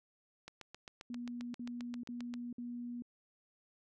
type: click train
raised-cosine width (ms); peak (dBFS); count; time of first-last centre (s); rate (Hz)
0.2; -30; 15; 0.48-2.339; 7.53
type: tone bursts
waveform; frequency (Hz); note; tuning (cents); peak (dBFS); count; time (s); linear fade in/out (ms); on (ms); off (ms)
sine; 241.1; B3; -41; -40; 4; 1.1-3.022; 2; 440; 54
effects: none